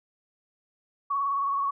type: tone with vibrato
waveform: sine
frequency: 1114 Hz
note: C#6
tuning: 8 cents sharp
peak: -24 dBFS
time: 1.1-1.71 s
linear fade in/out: 10 ms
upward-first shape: triangle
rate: 19 Hz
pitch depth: 45 cents each way
effects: none